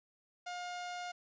sawtooth tone, 712 Hz, F5, 33 cents sharp, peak -36 dBFS, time 0.46-1.12 s, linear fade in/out 10 ms, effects resampled to 16000 Hz + 11-bit

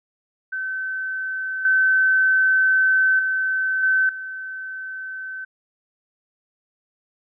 sine tone with level steps, 1532 Hz, G6, 40 cents flat, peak -24 / -14 / -19 / -15 / -29 dBFS, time 0.52-5.45 s, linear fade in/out 10 ms, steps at 1.65 / 3.19 / 3.83 / 4.09 s, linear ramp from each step 2 ms, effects none

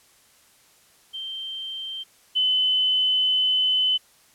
sine tone pair in turn, 3137 / 3027 Hz, G7 / F#7, +1 / +39 cents, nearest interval minor second, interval 62 cents, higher first, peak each -30 / -18 dBFS, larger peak second, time 1.13-2.04 / 2.35-3.98 s, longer second, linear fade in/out 20 ms, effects white hiss -57 dBFS RMS until 4.34 s + low-pass 12000 Hz 12 dB/octave

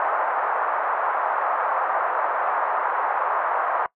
white band-pass noise, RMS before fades -23 dBFS, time 0-3.86 s, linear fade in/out 0 ms, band 640 to 1300 Hz, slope 24 dB/octave, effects noise-tail reverb RT60 0.1 s tail -21 dB re dry + low-pass 2000 Hz 12 dB/octave

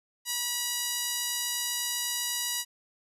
sawtooth tone with high-pass filter, 968 Hz, B5, 35 cents flat, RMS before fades -31 dBFS, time 0.25-2.65 s, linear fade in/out 50 ms, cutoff 3700 Hz, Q 0.58, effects resampled to 32000 Hz

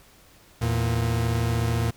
40% pulse tone pair together, 82.41 / 115.97 Hz, E2 / A#2, 0 / -9 cents, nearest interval tritone, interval 591 cents, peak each -27 / -22 dBFS, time 0.61-1.91 s, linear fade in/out 10 ms, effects pink hiss -54 dBFS RMS until 1.96 s

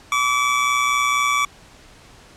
25% pulse tone with amplitude modulation, 1149 Hz, D6, 38 cents flat, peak -11 dBFS, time 0.12-1.45 s, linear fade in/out 2 ms, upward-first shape sine, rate 124 Hz, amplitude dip 45%, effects pink hiss -47 dBFS RMS until 2.36 s + low-pass 8000 Hz 12 dB/octave

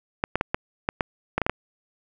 clicks, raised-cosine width 0.5 ms, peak -7 dBFS, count 10, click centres 0.239 / 0.356 / 0.411 / 0.545 / 0.889 / 1.008 / 1.38 / 1.417 / 1.465 / 1.496 s, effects none

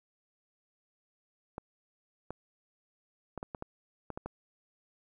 clicks, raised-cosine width 1 ms, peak -24 dBFS, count 9, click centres 1.581 / 2.306 / 3.377 / 3.429 / 3.548 / 3.624 / 4.103 / 4.175 / 4.26 s, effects 11-bit

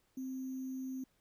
sine tone with sample-and-hold, 261.6 Hz, C4, in tune, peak -38 dBFS, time 0.17-1.04 s, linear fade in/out 5 ms, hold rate 6300 Hz, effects pink hiss -75 dBFS RMS until 1.2 s

